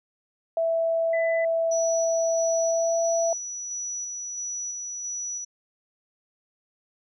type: tone with pitch glide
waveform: sine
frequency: 659.3 to 667.7 Hz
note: E5 to E5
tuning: 0 to +22 cents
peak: -21 dBFS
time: 0.57-3.33 s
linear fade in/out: 2 ms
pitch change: +22 cents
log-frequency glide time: 2.64-2.98 s
type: tone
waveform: sine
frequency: 2000 Hz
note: B6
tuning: 21 cents sharp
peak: -30 dBFS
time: 1.13-1.45 s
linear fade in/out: 5 ms
type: tone with tremolo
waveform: sine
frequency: 5890 Hz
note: F#8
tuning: 9 cents flat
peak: -29 dBFS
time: 1.71-5.45 s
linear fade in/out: 10 ms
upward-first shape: square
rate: 1.5 Hz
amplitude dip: 25%
effects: none